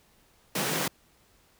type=high-pass noise; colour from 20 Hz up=pink; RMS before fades=-29 dBFS; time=0.55-0.88 s; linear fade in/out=5 ms; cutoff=130 Hz; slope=96 dB/octave; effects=pink hiss -63 dBFS RMS until 1.59 s